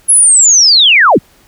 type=linear sweep; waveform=sine; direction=down; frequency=10780 to 78.2 Hz; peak=-3 dBFS; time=0.08-1.19 s; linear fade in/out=20 ms; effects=pink hiss -47 dBFS RMS until 1.47 s